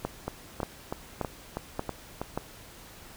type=two click trains; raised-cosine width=1 ms; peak=-17 / -15 dBFS; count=7 / 5; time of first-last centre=0.28-2.215 / 0.05-2.376 s; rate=3.1 / 1.72 Hz; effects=pink hiss -49 dBFS RMS until 3.16 s